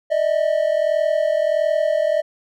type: tone pair together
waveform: triangle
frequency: 598.5 / 640 Hz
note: D5 / D#5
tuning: +33 / +49 cents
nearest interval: minor second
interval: 116 cents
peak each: -17 dBFS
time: 0.1-2.22 s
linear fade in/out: 20 ms
effects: none